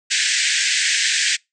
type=band-pass noise; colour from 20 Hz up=pink; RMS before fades=-19 dBFS; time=0.1-1.37 s; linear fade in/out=20 ms; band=1600 to 8400 Hz; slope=96 dB/octave; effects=noise-tail reverb RT60 0.2 s tail -26 dB re dry